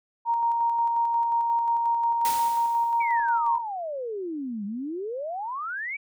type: tone with tremolo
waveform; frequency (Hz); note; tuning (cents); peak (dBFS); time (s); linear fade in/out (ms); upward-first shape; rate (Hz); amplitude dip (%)
sine; 932.3; A#5; 0; -20; 0.25-3.61; 50; square; 5.6; 25
type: noise with exponential decay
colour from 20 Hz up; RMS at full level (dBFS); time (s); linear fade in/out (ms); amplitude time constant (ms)
white; -30; 2.25-3.17; 0; 200
type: exponential two-way sweep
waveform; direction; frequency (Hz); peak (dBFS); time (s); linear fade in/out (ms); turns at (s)
sine; down then up; 2349 to 196 to 2349; -29; 3-5.97; 10; 4.65
effects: none